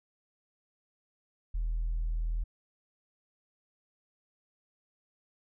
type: tone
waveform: sine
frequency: 40.6 Hz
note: E1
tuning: 26 cents flat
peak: -27 dBFS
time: 1.54-2.44 s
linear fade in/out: 10 ms
effects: tanh soft clip ceiling -26 dBFS